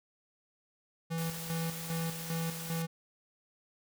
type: tone with tremolo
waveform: square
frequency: 164.81 Hz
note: E3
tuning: in tune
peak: -33 dBFS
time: 1.1-2.87 s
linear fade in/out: 20 ms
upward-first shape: square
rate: 2.5 Hz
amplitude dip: 65%
type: noise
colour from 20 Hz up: white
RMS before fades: -43 dBFS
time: 1.18-2.82 s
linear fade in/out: 0 ms
effects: none